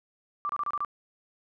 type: tone bursts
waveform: sine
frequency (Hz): 1174.7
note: D6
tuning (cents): 0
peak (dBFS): -27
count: 6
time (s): 0.45-0.848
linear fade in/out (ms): 0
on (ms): 43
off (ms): 28
effects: none